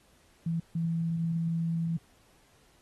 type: tone bursts at uneven times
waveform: sine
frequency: 165.9 Hz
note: E3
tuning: 11 cents sharp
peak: -27 dBFS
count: 2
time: 0.46-0.6 / 0.75-1.97 s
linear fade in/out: 5 ms
effects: pink hiss -64 dBFS RMS until 2.81 s + AAC 32 kbps